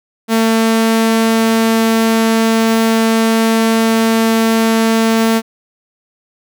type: tone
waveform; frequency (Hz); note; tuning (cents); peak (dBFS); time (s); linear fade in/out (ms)
sawtooth; 224.9; A3; +38; -6; 0.28-5.42; 50
effects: none